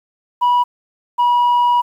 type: tone pair in turn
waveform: sine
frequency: 976 / 968.7 Hz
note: B5 / B5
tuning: -21 / -34 cents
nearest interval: unison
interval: 13 cents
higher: first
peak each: -8 dBFS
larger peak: neither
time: 0.41-0.64 / 1.18-1.82 s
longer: second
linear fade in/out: 20 ms
effects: tanh soft clip ceiling -10 dBFS + 8-bit